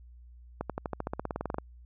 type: accelerating click train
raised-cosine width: 1 ms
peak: -18 dBFS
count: 17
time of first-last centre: 0.61-1.584 s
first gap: 87 ms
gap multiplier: 0.95
effects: added 60 Hz sine -49 dBFS peak until 1.85 s